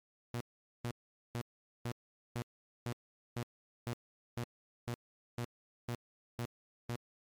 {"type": "tone bursts", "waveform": "sawtooth", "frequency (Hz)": 119.6, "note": "A#2", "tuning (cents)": 45, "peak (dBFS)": -32, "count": 14, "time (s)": [0.34, 6.956], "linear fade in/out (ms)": 0, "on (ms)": 64, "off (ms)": 440, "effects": ["MP3 96 kbps"]}